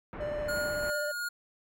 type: low-pass noise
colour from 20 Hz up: pink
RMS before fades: -41 dBFS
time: 0.13-0.9 s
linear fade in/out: 0 ms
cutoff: 2000 Hz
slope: 24 dB/octave
type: tone with vibrato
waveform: triangle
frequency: 594 Hz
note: D5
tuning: 20 cents sharp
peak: -30 dBFS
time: 0.2-1.12 s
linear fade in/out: 10 ms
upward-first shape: sine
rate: 16 Hz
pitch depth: 18 cents each way
type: tone with tremolo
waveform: square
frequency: 1431 Hz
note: F6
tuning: 42 cents sharp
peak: -32 dBFS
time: 0.48-1.29 s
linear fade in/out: 10 ms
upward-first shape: sine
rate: 2.8 Hz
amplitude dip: 30%
effects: none